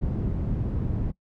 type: low-pass noise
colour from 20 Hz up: white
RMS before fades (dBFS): -27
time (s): 0.01-1.12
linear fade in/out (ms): 20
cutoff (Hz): 140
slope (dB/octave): 12
effects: noise-tail reverb RT60 0.1 s tail -21 dB re dry